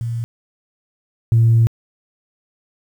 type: tone pair in turn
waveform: sine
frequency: 116.54 / 114.54 Hz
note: A#2 / A#2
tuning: 0 / -30 cents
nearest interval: unison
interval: 30 cents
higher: first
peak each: -20 / -8 dBFS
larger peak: second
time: 0.01-0.24 / 1.32-1.67 s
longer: second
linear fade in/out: 0 ms
effects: tanh soft clip ceiling -6 dBFS + 8-bit